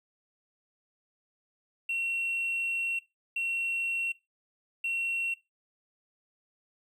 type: tone bursts at uneven times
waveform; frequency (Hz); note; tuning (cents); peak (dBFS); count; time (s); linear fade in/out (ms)
triangle; 2726; F7; -43; -25; 3; 1.89-2.99 / 3.36-4.12 / 4.84-5.34; 5
effects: noise-tail reverb RT60 0.2 s tail -19 dB re dry + tanh soft clip ceiling -25 dBFS